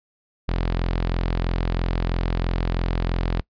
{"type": "tone", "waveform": "sawtooth", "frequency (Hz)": 43.04, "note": "F1", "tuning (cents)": -25, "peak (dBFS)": -17, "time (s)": [0.48, 3.41], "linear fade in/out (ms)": 10, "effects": ["noise-tail reverb RT60 0.1 s tail -23 dB re dry", "resampled to 11025 Hz"]}